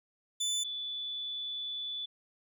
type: tone pair in turn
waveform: 25% pulse / sine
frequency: 3500 / 3470 Hz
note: A7 / A7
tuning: -10 / -25 cents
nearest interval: unison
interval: 15 cents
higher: first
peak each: -26 / -35 dBFS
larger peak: first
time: 0.4-0.64 / 0.64-2.06 s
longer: second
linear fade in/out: 10 ms
effects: none